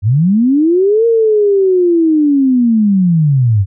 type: linear two-way sweep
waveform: sine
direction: up then down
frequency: 92 to 466.2 to 92 Hz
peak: -7 dBFS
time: 0.02-3.66 s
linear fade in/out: 50 ms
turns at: 1.06 s
effects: none